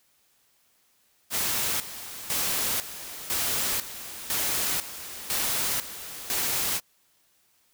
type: noise with tremolo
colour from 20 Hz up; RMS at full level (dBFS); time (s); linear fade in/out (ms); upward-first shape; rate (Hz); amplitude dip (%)
white; -27; 1.3-6.81; 50; square; 1; 75
effects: white hiss -66 dBFS RMS until 7.73 s